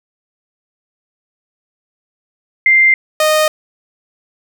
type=tone pair in turn; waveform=sine / sawtooth; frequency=2093 / 618.1 Hz; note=C7 / D#5; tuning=0 / -12 cents; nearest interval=octave + major sixth; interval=2112 cents; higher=first; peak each=-6 dBFS; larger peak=neither; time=2.66-2.94 / 3.2-3.48 s; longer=neither; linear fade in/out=2 ms; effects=none